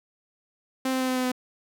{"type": "tone with pitch steps", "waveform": "sawtooth", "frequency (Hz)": [261.6, 259.8, 258, 256.2, 254.4, 252.7], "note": ["C4", "C4", "C4", "C4", "C4", "B3"], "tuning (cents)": [0, -12, -24, -36, -48, 40], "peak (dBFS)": -20, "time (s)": [0.85, 1.318], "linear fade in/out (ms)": 5, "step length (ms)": 78, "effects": []}